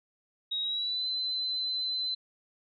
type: tone with pitch glide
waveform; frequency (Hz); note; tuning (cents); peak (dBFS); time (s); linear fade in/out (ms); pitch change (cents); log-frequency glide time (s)
sine; 3797 to 4046; A#7 to B7; +31 to +41; -29; 0.51-2.15; 10; +110; 0.61-1.06
effects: none